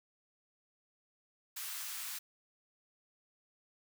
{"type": "high-pass noise", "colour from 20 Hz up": "white", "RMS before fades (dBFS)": -42, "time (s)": [1.56, 2.19], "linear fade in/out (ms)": 10, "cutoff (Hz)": 1000, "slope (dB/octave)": 24, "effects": []}